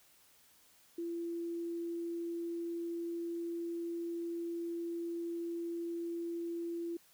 sine tone, 339.1 Hz, E4, 49 cents sharp, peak -36 dBFS, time 0.98-6.97 s, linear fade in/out 5 ms, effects white hiss -65 dBFS RMS until 7.13 s

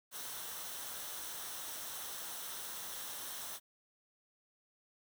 white noise with comb filter, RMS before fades -44 dBFS, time 0.11-3.6 s, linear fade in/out 50 ms, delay 0.42 ms, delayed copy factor -0.5, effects none

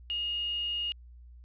sine tone with quantisation, 2857 Hz, F7, 39 cents sharp, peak -30 dBFS, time 0.1-0.92 s, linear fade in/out 0 ms, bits 7, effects added 60 Hz sine -48 dBFS peak until 1.44 s + resampled to 11025 Hz

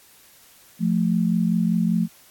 sine tone pair together, 174.85 / 220 Hz, F3 / A3, +2 / 0 cents, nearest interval major third, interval 398 cents, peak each -20 / -21 dBFS, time 0.79-2.08 s, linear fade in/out 50 ms, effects white hiss -52 dBFS RMS until 2.3 s + AAC 64 kbps

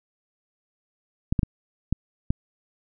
clicks, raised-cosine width 5 ms, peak -9 dBFS, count 5, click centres 1.325 / 1.392 / 1.432 / 1.926 / 2.305 s, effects none

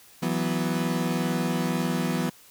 35% pulse chord, E suspended second, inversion none, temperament equal, 164.81 / 185 / 246.9 Hz, E3 / F#3 / B3, 0 / 0 / 0 cents, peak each -27 dBFS, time 0.22-2.3 s, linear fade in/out 10 ms, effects white hiss -53 dBFS RMS until 2.5 s

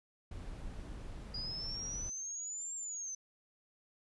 brown noise, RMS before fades -45 dBFS, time 0.31-2.1 s, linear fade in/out 5 ms
sine exponential two-way sweep, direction up then down, 4863 to 7470 to 6080 Hz, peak -39 dBFS, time 1.34-3.15 s, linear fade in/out 5 ms, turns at 2.75 s
effects resampled to 24000 Hz

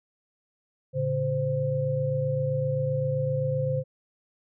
sine tone cluster, 113.6 / 141.3 / 519 Hz, A#2 / C#3 / C5, -44 / +34 / -14 cents, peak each -33 / -27 / -27 dBFS, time 0.93-3.84 s, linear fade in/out 50 ms, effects none

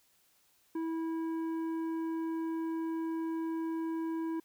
triangle tone with tanh clipping, 326.1 Hz, E4, 19 cents flat, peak -34 dBFS, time 0.75-4.4 s, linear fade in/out 5 ms, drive 13 dB, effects white hiss -69 dBFS RMS until 4.44 s

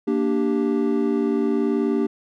triangle chord, G minor, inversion first, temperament equal, 233.1 / 293.7 / 392 Hz, Bb3 / D4 / G4, 0 / 0 / 0 cents, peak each -21 dBFS, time 0.07-2.07 s, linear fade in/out 10 ms, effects none

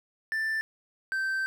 triangle tone pair in turn, 1772 / 1555.3 Hz, A6 / G6, +12 / -14 cents, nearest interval major second, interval 226 cents, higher first, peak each -25 dBFS, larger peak neither, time 0.32-0.61 / 1.12-1.46 s, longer second, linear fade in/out 0 ms, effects none

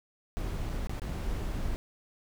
brown noise with dropouts, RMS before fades -33 dBFS, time 0.37-1.76 s, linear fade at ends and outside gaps 0 ms, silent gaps 0.694-0.698 / 0.871-0.895 / 0.997-1.019 s, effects none

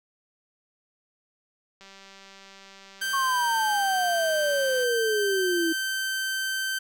click train, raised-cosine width 0.2 ms, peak -31 dBFS, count 591, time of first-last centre 1.81-4.836 s, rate 195 Hz
sawtooth tone with pitch glide, 1564 to 1549.6 Hz, G6 to G6, -4 to -20 cents, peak -23 dBFS, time 3.01-6.79 s, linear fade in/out 10 ms, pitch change -16 cents, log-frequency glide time 3.32-6.03 s
sine exponential sweep, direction down, 1108 to 322.2 Hz, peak -23 dBFS, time 3.13-5.73 s, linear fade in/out 10 ms
effects none

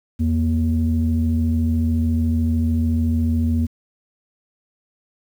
sine tone pair together, 83.43 / 236.5 Hz, E2 / A#3, +21 / +25 cents, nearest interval octave + tritone, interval 1804 cents, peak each -17 / -19 dBFS, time 0.19-3.67 s, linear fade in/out 20 ms, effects tanh soft clip ceiling -10 dBFS + 8-bit

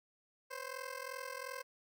15% pulse ring-modulated tone, 523.3 Hz, C5, in tune, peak -33 dBFS, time 0.5-1.63 s, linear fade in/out 20 ms, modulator 21.4 Hz, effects none

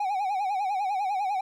triangle tone with vibrato, 788 Hz, G5, 9 cents sharp, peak -23 dBFS, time 0-1.41 s, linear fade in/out 5 ms, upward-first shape sine, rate 10 Hz, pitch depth 110 cents each way, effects none

